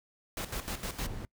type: noise with tremolo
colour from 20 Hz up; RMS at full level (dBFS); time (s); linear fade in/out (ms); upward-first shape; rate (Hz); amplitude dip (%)
pink; -36; 0.37-1.07; 2; square; 6.5; 70
type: noise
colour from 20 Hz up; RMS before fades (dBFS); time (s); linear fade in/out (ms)
brown; -38; 1.01-1.25; 0
effects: noise-tail reverb RT60 0.1 s tail -24 dB re dry